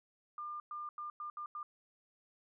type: tone bursts at uneven times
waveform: sine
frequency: 1200 Hz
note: D6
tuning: 37 cents sharp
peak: -40 dBFS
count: 6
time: 0.38-0.6 / 0.71-0.89 / 0.98-1.1 / 1.2-1.3 / 1.37-1.46 / 1.55-1.63 s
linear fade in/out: 2 ms
effects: none